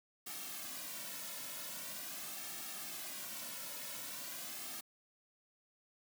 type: noise with flanger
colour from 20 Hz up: white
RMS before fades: -45 dBFS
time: 0.26-4.81 s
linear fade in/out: 10 ms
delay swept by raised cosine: 2 to 2.55 ms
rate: 0.43 Hz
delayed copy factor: -0.65
effects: high-pass 150 Hz 12 dB/octave